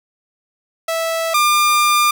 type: tone pair in turn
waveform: sawtooth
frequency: 656 / 1199.6 Hz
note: E5 / D6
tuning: -9 / +36 cents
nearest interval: minor seventh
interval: 1045 cents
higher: second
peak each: -14 / -8 dBFS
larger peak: second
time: 0.88-1.34 / 1.34-2.11 s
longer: second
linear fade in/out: 5 ms
effects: 8-bit